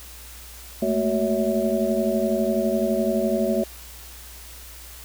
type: tone cluster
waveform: sine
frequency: 216.3 / 228.2 / 373.1 / 561 / 652 Hz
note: A3 / A#3 / F#4 / C#5 / E5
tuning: -29 / -37 / +14 / +21 / -19 cents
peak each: -26 dBFS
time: 0.82-3.64 s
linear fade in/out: 5 ms
effects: added 60 Hz sine -43 dBFS peak until 5.04 s + white hiss -43 dBFS RMS until 5.04 s